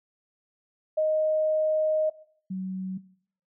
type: tone pair in turn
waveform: sine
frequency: 622.3 / 187.76 Hz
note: D#5 / F#3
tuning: 0 / +26 cents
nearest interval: octave + major sixth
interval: 2074 cents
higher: first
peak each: -21 / -29 dBFS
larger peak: first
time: 0.97-2.1 / 2.5-2.98 s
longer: first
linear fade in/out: 10 ms
effects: noise-tail reverb RT60 0.6 s tail -19 dB re dry